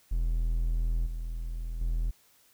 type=tone with level steps; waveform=triangle; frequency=41.2 Hz; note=E1; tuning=in tune; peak=-23 / -30 / -24 dBFS; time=0.11-2.11 s; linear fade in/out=10 ms; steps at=1.06 / 1.81 s; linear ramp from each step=5 ms; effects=white hiss -63 dBFS RMS until 2.53 s